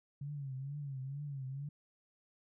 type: tone with vibrato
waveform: sine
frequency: 138.59 Hz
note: C#3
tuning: in tune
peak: -39 dBFS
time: 0.21-1.69 s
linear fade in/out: 5 ms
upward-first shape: triangle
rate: 2.2 Hz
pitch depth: 120 cents each way
effects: none